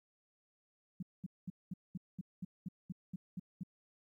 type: tone bursts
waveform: sine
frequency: 181.9 Hz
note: F#3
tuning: 29 cents flat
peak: -38 dBFS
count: 12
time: 1-3.634 s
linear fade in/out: 5 ms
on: 27 ms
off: 210 ms
effects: 13-bit